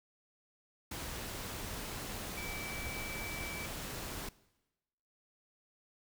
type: tone in noise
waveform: sine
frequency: 2310 Hz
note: D7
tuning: 29 cents flat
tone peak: -43 dBFS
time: 2.37-3.66 s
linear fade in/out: 5 ms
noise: pink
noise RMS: -42 dBFS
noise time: 0.91-4.29 s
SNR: -4 dB
effects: noise-tail reverb RT60 1.0 s tail -20 dB re dry